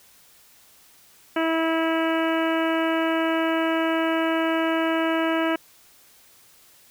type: harmonic tone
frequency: 325.3 Hz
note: E4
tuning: 23 cents flat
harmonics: 1 / 2 / 3 / 4 / 5 / 6 / 7 / 8 / 9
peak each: -23 / -26 / -31 / -31 / -31 / -37 / -35 / -39 / -36 dBFS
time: 1.36-5.56 s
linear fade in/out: 5 ms
effects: white hiss -54 dBFS RMS until 6.9 s